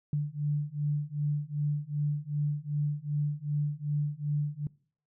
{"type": "beating tone pair", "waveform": "sine", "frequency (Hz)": [145.9, 148.5], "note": ["D3", "D3"], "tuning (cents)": [-11, 20], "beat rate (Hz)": 2.6, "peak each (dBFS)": -31, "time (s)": [0.13, 4.67], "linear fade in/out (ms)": 2, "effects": ["noise-tail reverb RT60 0.5 s tail -23 dB re dry"]}